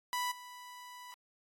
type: tone with level steps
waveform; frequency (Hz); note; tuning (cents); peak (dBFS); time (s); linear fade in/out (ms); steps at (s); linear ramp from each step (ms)
sawtooth; 987.8; B5; 0; -29 / -44; 0.13-1.14; 0; 0.31; 10
effects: AAC 48 kbps